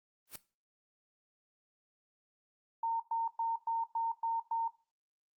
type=noise with exponential growth; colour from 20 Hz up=white; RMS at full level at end=-38 dBFS; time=0.27-0.36 s; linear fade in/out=5 ms; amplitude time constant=19 ms
type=tone bursts; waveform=sine; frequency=914 Hz; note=A#5; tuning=34 cents flat; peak=-30 dBFS; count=7; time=2.83-4.68 s; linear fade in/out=5 ms; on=170 ms; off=110 ms
effects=noise-tail reverb RT60 0.3 s tail -17 dB re dry + Opus 32 kbps